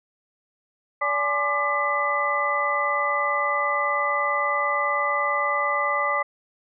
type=tone cluster; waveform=sine; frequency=577 / 839 / 1060 / 1189 / 2003 Hz; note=D5 / G#5 / C6 / D6 / B6; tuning=-31 / +17 / +22 / +21 / +24 cents; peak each=-28 / -30 / -33 / -24 / -26 dBFS; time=1.01-6.23 s; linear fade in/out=10 ms; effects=none